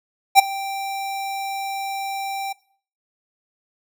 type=tone with ADSR envelope; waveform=square; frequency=784 Hz; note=G5; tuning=in tune; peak=-5 dBFS; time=0.35-2.53 s; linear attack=40 ms; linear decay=12 ms; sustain=-21 dB; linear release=10 ms; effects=noise-tail reverb RT60 0.5 s tail -20 dB re dry